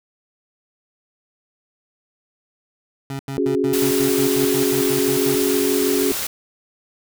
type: tone bursts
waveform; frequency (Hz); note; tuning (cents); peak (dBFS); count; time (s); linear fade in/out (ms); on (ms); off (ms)
25% pulse; 136.7; C#3; -24; -22; 13; 3.1-5.352; 2; 92; 88
type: chord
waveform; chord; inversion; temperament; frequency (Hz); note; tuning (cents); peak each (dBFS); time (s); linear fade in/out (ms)
sine; C# suspended fourth; none; just; 277.2 / 369.6 / 415.8; C#4 / F#4 / G#4; 0 / -2 / +2; -21; 3.38-6.12; 0
type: noise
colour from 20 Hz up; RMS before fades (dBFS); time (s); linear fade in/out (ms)
white; -25; 3.73-6.27; 5
effects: none